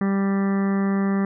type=harmonic tone; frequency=196.4 Hz; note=G3; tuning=4 cents sharp; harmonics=1 / 2 / 3 / 4 / 5 / 6 / 7 / 8 / 9 / 10; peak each=-19 / -29 / -37 / -37 / -41 / -35 / -42 / -44 / -39 / -41 dBFS; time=0.01-1.25 s; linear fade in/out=2 ms; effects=none